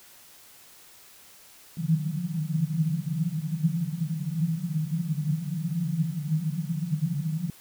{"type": "band-pass noise", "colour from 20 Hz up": "white", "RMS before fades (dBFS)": -28, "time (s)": [1.77, 7.5], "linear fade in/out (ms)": 2, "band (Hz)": [150, 170], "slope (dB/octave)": 96, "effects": ["white hiss -52 dBFS RMS until 7.6 s"]}